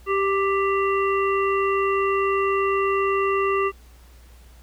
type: harmonic tone with a mistuned harmonic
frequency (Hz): 392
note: G4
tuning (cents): 0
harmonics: 1 / 3 / 5 / 7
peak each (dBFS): -21 / -23 / -31 / -31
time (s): 0.06-3.72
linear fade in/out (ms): 50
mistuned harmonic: 5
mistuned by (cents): +21
effects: added 60 Hz sine -46 dBFS peak until 4.62 s + pink hiss -55 dBFS RMS until 4.62 s